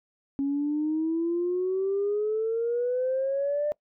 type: exponential sweep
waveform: sine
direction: up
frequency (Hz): 274.7 to 600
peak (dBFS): -23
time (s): 0.39-3.72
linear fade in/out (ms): 0
effects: noise-tail reverb RT60 0.1 s tail -23 dB re dry + tanh soft clip ceiling -19 dBFS